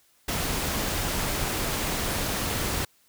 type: noise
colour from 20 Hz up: pink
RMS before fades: -28 dBFS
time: 0.28-2.85 s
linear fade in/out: 5 ms
effects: white hiss -63 dBFS RMS until 3.08 s